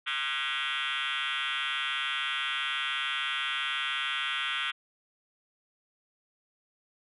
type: tone with frequency modulation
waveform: sine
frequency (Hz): 2345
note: D7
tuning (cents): -3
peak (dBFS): -27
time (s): 0.06-4.72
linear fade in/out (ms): 20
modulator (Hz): 141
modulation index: 7.8
effects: tanh soft clip ceiling -26 dBFS